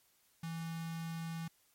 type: tone with notch filter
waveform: square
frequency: 164.81 Hz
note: E3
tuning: in tune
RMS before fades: -41 dBFS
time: 0.43-1.48 s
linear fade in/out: 5 ms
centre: 480 Hz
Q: 1.4
effects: white hiss -71 dBFS RMS until 1.74 s + MP3 64 kbps